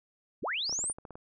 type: linear sweep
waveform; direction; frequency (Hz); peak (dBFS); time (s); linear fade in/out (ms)
sine; up; 44.53 to 9450; -30; 0.42-0.93; 20
type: clicks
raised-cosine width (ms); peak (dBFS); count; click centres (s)
1; -30; 9; 0.695 / 0.727 / 0.791 / 0.84 / 0.899 / 0.985 / 1.052 / 1.107 / 1.155
effects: none